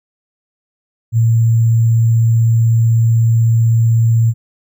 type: tone with sample-and-hold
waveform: sine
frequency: 114.5 Hz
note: A#2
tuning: 31 cents flat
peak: -8 dBFS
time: 1.12-4.34 s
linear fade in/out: 50 ms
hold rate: 7350 Hz
effects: none